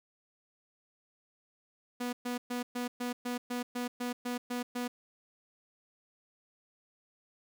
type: tone bursts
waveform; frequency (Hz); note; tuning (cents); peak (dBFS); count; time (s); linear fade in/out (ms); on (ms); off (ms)
sawtooth; 244.9; B3; -14; -29; 12; 2-4.88; 10; 130; 120
effects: none